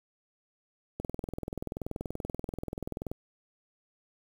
click train, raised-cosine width 2 ms, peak -21 dBFS, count 45, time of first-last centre 1-3.115 s, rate 20.8 Hz, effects 8-bit

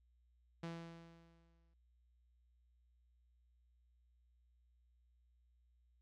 sawtooth tone with exponential decay, 167.1 Hz, E3, 24 cents sharp, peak -38 dBFS, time 0.63-1.74 s, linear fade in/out 5 ms, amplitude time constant 240 ms, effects added 60 Hz sine -70 dBFS peak until 6.01 s + low-pass 5000 Hz 12 dB/octave

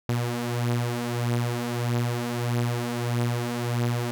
sawtooth beating tone pair, 118.9 / 120.5 Hz, A#2 / B2, +35 / -42 cents, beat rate 1.6 Hz, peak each -26 / -22 dBFS, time 0.09-4.11 s, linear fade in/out 0 ms, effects none

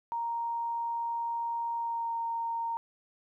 sine tone with pitch glide, 932.3 to 923.7 Hz, A#5 to A#5, 0 to -16 cents, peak -30 dBFS, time 0.12-2.77 s, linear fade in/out 0 ms, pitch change -16 cents, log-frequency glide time 1.75-2.15 s, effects 12-bit

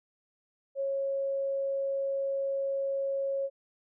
sine tone, 548 Hz, C#5, 20 cents flat, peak -28 dBFS, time 0.75-3.5 s, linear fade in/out 50 ms, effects none

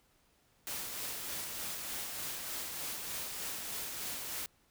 white noise with tremolo, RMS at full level -39 dBFS, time 0.67-4.46 s, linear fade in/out 0 ms, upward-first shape sine, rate 3.3 Hz, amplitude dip 30%, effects pink hiss -70 dBFS RMS until 4.7 s

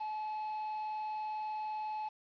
triangle tone with vibrato, 858 Hz, A5, 44 cents flat, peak -34 dBFS, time 0-2.09 s, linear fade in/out 10 ms, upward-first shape sine, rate 20 Hz, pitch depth 13 cents each way, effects resampled to 11025 Hz + 10-bit

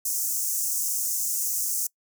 pink high-pass noise, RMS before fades -27 dBFS, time 0.05-1.87 s, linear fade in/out 5 ms, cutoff 6000 Hz, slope 48 dB/octave, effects noise-tail reverb RT60 0.1 s tail -24 dB re dry

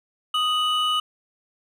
triangle tone pair together, 1244.5 / 2957 Hz, D#6 / F#7, 0 / -2 cents, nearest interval octave + minor third, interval 1498 cents, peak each -21 dBFS, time 0.34-1 s, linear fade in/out 5 ms, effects none

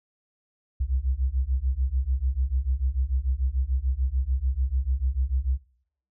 sine beating tone pair, 61.74 / 68.54 Hz, B1 / C#2, 0 / -19 cents, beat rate 6.8 Hz, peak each -26 dBFS, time 0.8-5.58 s, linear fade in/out 10 ms, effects noise-tail reverb RT60 0.6 s tail -17 dB re dry

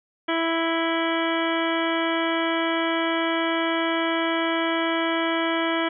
harmonic tone, 329.7 Hz, E4, in tune, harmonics 1 / 2 / 3 / 4 / 5 / 6 / 7 / 9 / 10, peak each -25 / -28 / -30 / -31 / -32 / -33 / -33 / -35 / -35 dBFS, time 0.28-5.89 s, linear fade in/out 10 ms, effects none

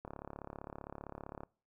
click train, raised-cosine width 1 ms, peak -30 dBFS, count 50, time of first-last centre 0.05-1.434 s, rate 35.4 Hz, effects noise-tail reverb RT60 0.4 s tail -23 dB re dry

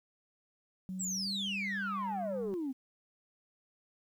sine tone with pitch glide, 186.7 to 197.8 Hz, F#3 to G3, +16 to +16 cents, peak -36 dBFS, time 0.89-2.54 s, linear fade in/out 0 ms, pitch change +100 cents, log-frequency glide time 1.08-1.33 s
sine exponential sweep, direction down, 8050 to 251.8 Hz, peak -32 dBFS, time 0.99-2.73 s, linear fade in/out 20 ms
effects tanh soft clip ceiling -30 dBFS + 11-bit

